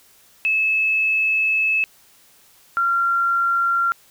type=tone pair in turn; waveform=sine; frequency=2600 / 1377.3 Hz; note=E7 / F6; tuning=-24 / -24 cents; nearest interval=major seventh; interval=1100 cents; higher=first; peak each=-16 dBFS; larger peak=neither; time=0.45-1.84 / 2.77-3.92 s; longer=first; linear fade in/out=0 ms; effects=white hiss -53 dBFS RMS until 4.1 s